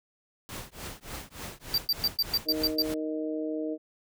pink noise with tremolo, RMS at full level -37 dBFS, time 0.49-2.94 s, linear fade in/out 0 ms, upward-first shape triangle, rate 3.4 Hz, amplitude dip 100%
square tone bursts, 4688 Hz, D8, 4 cents flat, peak -23 dBFS, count 8, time 1.74-2.822 s, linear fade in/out 2 ms, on 39 ms, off 110 ms
harmonic tone, 155.56 Hz, D#3, in tune, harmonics 2 / 3 / 4, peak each -31 / -35 / -37 dBFS, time 2.45-3.78 s, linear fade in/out 50 ms
effects none

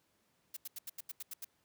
blue noise bursts, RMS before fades -43 dBFS, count 9, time 0.54-1.447 s, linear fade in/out 5 ms, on 27 ms, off 83 ms, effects pink hiss -75 dBFS RMS until 1.64 s + high-pass 100 Hz 12 dB/octave

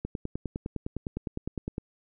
click train, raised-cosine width 3 ms, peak -19 dBFS, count 18, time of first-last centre 0.05-1.781 s, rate 9.82 Hz, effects none

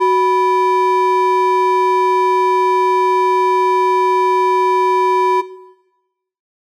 triangle ring-modulated tone, 679 Hz, F5, 49 cents flat, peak -5 dBFS, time 0-5.42 s, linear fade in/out 20 ms, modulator 307 Hz, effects noise-tail reverb RT60 1.0 s tail -17 dB re dry

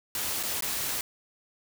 white noise with dropouts, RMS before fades -31 dBFS, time 0.15-1.01 s, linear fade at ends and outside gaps 1 ms, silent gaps 0.429-0.434 / 0.608-0.623 s, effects none

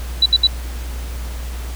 sine tone bursts, 3951 Hz, B7, in tune, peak -8 dBFS, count 3, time 0.22-0.471 s, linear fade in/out 5 ms, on 39 ms, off 67 ms, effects added 60 Hz sine -24 dBFS peak until 1.75 s + pink hiss -36 dBFS RMS until 1.75 s

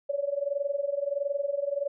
sine tone with amplitude modulation, 566 Hz, C#5, 36 cents sharp, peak -23 dBFS, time 0.09-1.88 s, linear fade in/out 10 ms, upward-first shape sine, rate 21.5 Hz, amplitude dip 85%, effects none

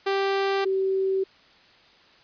sawtooth / sine tone pair in turn, 392 / 383.7 Hz, G4 / G4, 0 / -37 cents, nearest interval unison, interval 37 cents, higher first, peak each -18 / -21 dBFS, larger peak first, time 0.06-0.65 / 0.65-1.24 s, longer neither, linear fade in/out 10 ms, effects white hiss -55 dBFS RMS until 2.23 s + resampled to 11025 Hz

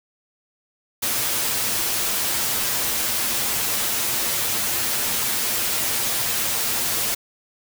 white noise with comb filter, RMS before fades -23 dBFS, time 1.02-7.15 s, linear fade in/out 10 ms, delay 8.7 ms, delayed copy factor +0.55, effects none

